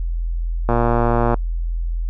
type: click train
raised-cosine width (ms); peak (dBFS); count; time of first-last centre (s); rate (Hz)
1; -4; 78; 0.69-1.343; 118
effects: noise-tail reverb RT60 0.1 s tail -25 dB re dry + added 42 Hz sine -19 dBFS peak until 2.09 s